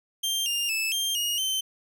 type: tone with pitch steps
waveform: sawtooth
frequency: 3170 / 2807 / 2622 / 3183 / 2870 / 3089 Hz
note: G7 / F7 / E7 / G7 / F7 / G7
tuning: +19 / +8 / -10 / +26 / +47 / -26 cents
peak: -22 dBFS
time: 0.23-1.61 s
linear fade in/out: 10 ms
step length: 230 ms
effects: none